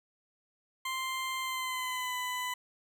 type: tone with pitch glide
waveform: 20% pulse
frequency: 1047 to 999.7 Hz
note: C6 to B5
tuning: +1 to +21 cents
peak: -28 dBFS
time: 0.85-2.54 s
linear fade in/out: 5 ms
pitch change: -80 cents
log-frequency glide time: 1.4-2.15 s
effects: none